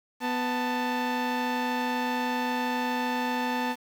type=tone pair together; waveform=sawtooth; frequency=248 / 884.3 Hz; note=B3 / A5; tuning=+7 / +8 cents; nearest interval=octave + minor seventh; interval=2201 cents; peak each=-25 dBFS; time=0.2-3.76 s; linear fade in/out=50 ms; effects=low-pass 4000 Hz 12 dB/octave + 8-bit

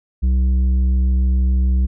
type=tone with tanh clipping; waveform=sine; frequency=63.8 Hz; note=C2; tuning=43 cents flat; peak=-14 dBFS; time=0.22-1.87 s; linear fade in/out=20 ms; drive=7 dB; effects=none

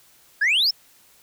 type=exponential sweep; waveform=sine; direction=up; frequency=1586 to 5490 Hz; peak=-14 dBFS; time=0.41-0.71 s; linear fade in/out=10 ms; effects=tanh soft clip ceiling -15 dBFS + white hiss -55 dBFS RMS until 1.22 s

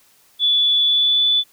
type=tone with pitch glide; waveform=sine; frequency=3447 to 3477 Hz; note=A7 to A7; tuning=-36 to -21 cents; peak=-13 dBFS; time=0.39-1.44 s; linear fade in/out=50 ms; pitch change=+15 cents; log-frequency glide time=0.8-1.25 s; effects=white hiss -55 dBFS RMS until 1.52 s

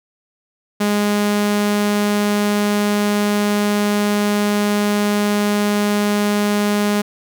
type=tone; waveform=sawtooth; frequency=206.6 Hz; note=G#3; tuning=9 cents flat; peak=-11 dBFS; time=0.8-7.02 s; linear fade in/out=10 ms; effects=none

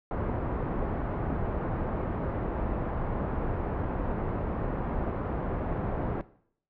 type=low-pass noise; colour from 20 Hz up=pink; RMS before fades=-31 dBFS; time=0.11-6.21 s; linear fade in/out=0 ms; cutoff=1000 Hz; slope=12 dB/octave; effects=noise-tail reverb RT60 0.6 s tail -17 dB re dry + low-pass 2000 Hz 12 dB/octave

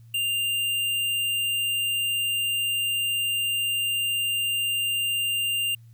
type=tone; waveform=square; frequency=2794 Hz; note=F7; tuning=in tune; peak=-24 dBFS; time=0.14-5.75 s; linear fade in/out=5 ms; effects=added 115 Hz sine -46 dBFS peak until 5.93 s + white hiss -68 dBFS RMS until 5.93 s

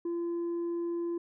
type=tone with tanh clipping; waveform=sine; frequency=341.8 Hz; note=F4; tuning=37 cents flat; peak=-31 dBFS; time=0.05-1.18 s; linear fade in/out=5 ms; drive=2 dB; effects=none

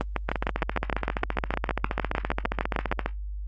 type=two click trains; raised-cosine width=0.5 ms; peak=-10 / -9 dBFS; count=42 / 20; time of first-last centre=0.29-3.06 / 0.01-2.915 s; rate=14.8 / 6.54 Hz; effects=added 50 Hz sine -31 dBFS peak until 3.47 s + Opus 24 kbps

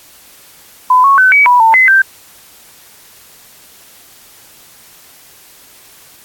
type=tone with pitch steps; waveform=sine; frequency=1007 / 1104 / 1517 / 2274 / 981 / 898 / 2040 / 1567 Hz; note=B5 / C#6 / F#6 / C#7 / B5 / A5 / C7 / G6; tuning=+33 / -7 / +43 / +44 / -12 / +35 / -44 / -1 cents; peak=-4 dBFS; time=0.9-2.02 s; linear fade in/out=5 ms; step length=140 ms; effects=white hiss -41 dBFS RMS until 6.24 s + AAC 64 kbps

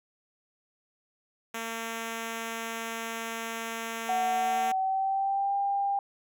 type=tone; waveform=5% pulse; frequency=227.5 Hz; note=A#3; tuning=42 cents flat; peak=-22 dBFS; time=1.54-4.72 s; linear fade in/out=5 ms
type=tone with pitch glide; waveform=sine; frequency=740 to 797.7 Hz; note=F#5 to G5; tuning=0 to +30 cents; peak=-25 dBFS; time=4.09-5.99 s; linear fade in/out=2 ms; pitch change=+130 cents; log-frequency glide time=4.32-5.55 s
effects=none

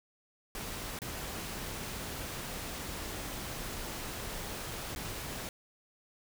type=noise with dropouts; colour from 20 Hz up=pink; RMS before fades=-40 dBFS; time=0.55-5.49 s; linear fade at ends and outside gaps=1 ms; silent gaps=0.989-1.018 / 4.95-4.96 s; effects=none

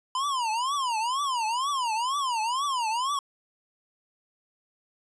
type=tone with vibrato; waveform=square; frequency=1000 Hz; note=B5; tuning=21 cents sharp; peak=-26 dBFS; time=0.15-3.19 s; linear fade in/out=2 ms; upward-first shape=triangle; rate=2.1 Hz; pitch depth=280 cents each way; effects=resampled to 22050 Hz

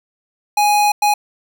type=tone bursts at uneven times; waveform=square; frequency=830.6 Hz; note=G#5; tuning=in tune; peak=-12 dBFS; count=2; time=0.57-0.92 / 1.02-1.14 s; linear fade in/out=5 ms; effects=none

